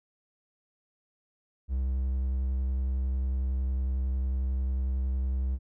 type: tone with vibrato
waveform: triangle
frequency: 65.1 Hz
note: C2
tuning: 8 cents flat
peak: -24 dBFS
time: 1.68-5.59 s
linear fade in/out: 50 ms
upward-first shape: triangle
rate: 11 Hz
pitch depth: 22 cents each way
effects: none